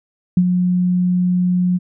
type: tone with ADSR envelope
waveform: sine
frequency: 180 Hz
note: F#3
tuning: 47 cents flat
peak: -7 dBFS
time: 0.37-1.79 s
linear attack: 3 ms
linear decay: 57 ms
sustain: -6 dB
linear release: 29 ms
effects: none